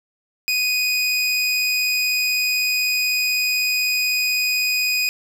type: tone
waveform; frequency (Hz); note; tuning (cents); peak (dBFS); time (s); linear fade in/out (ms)
25% pulse; 2489; D#7; 0; -14; 0.48-5.09; 0
effects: none